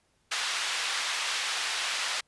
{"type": "band-pass noise", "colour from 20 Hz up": "white", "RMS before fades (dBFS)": -31, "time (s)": [0.31, 2.21], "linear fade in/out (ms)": 10, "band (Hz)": [1000, 4300], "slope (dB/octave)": 12, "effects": ["pink hiss -70 dBFS RMS until 2.27 s", "resampled to 24000 Hz"]}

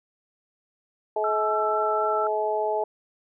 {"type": "harmonic tone", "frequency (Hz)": 213.7, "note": "G#3", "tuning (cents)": 50, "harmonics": [2, 3, 4], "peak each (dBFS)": [-27, -27, -27], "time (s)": [1.16, 2.84], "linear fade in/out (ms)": 5}
{"type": "tone with vibrato", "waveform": "sine", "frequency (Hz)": 1333, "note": "E6", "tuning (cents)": 19, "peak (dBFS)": -26, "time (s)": [1.24, 2.27], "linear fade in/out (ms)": 2, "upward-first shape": "triangle", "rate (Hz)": 4, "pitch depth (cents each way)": 12}
{"effects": []}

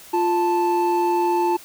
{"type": "tone pair together", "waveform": "triangle", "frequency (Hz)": [349.2, 880], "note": ["F4", "A5"], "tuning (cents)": [0, 0], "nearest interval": "octave + major third", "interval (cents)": 1600, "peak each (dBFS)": -18, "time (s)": [0.13, 1.57], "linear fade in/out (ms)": 10, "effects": ["white hiss -44 dBFS RMS until 1.64 s"]}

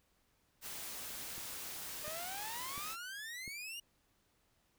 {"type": "noise", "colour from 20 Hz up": "white", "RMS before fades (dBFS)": -45, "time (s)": [0.61, 2.97], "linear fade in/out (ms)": 50}
{"type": "click train", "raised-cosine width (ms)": 3, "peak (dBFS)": -38, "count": 4, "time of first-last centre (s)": [1.38, 3.478], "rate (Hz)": 1.43}
{"type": "exponential sweep", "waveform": "sawtooth", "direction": "up", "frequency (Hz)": [595, 2900], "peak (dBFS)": -40, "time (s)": [2.04, 3.8], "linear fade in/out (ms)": 5}
{"effects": ["pink hiss -75 dBFS RMS until 4.78 s"]}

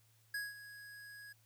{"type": "tone with ADSR envelope", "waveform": "square", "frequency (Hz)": 1661.2, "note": "G#6", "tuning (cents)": 0, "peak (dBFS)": -37, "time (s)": [0.34, 1.33], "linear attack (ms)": 5, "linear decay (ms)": 190, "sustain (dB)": -14, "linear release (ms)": 9, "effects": ["added 111 Hz sine -69 dBFS peak until 1.45 s", "white hiss -72 dBFS RMS until 1.45 s"]}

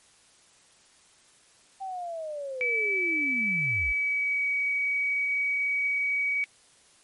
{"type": "linear sweep", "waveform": "sine", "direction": "down", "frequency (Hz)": [784, 46], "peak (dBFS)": -32, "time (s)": [1.8, 3.93], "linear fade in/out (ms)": 20}
{"type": "tone with pitch glide", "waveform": "sine", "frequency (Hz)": [2299, 2266], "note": ["D7", "C#7"], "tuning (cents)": [-37, 37], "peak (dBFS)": -24, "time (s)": [2.61, 6.44], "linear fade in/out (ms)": 0, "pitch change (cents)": -26, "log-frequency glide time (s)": [3.65, 4.48]}
{"effects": ["white hiss -59 dBFS RMS until 7.03 s", "MP3 48 kbps"]}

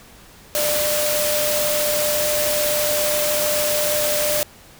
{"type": "tone in noise", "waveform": "sine", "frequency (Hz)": 597, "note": "D5", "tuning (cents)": 28, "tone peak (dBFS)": -21, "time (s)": [0.55, 4.43], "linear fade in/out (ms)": 0, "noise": "white", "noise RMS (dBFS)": -22, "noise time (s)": [0.55, 4.43], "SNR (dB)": -2, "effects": ["pink hiss -46 dBFS RMS until 4.79 s"]}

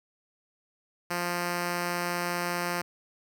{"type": "tone", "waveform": "5% pulse", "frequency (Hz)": 175, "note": "F3", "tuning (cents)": 4, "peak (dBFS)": -17, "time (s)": [1.1, 2.82], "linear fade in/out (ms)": 10, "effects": []}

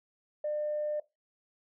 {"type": "tone", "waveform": "sine", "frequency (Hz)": 600, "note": "D5", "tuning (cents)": 37, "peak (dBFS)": -29, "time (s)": [0.44, 1], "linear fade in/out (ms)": 5, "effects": ["noise-tail reverb RT60 0.2 s tail -18 dB re dry", "tanh soft clip ceiling -25 dBFS"]}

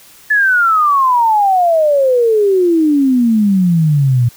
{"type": "exponential sweep", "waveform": "sine", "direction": "down", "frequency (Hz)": [1742, 116.54], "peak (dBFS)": -8, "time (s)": [0.3, 4.29], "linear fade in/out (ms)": 10, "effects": ["white hiss -42 dBFS RMS until 4.36 s"]}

